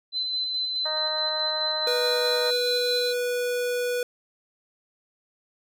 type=tone with tremolo; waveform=sine; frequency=4045 Hz; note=B7; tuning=41 cents sharp; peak=-24 dBFS; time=0.12-3.14 s; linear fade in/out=50 ms; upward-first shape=square; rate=4.7 Hz; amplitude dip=25%
type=harmonic tone; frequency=310 Hz; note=D#4; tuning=6 cents flat; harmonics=2 / 3 / 4 / 5 / 6; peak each=-31 / -35 / -37 / -39 / -41 dBFS; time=0.85-2.51 s; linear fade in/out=10 ms
type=tone; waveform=square; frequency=490 Hz; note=B4; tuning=14 cents flat; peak=-25 dBFS; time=1.87-4.03 s; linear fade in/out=2 ms
effects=none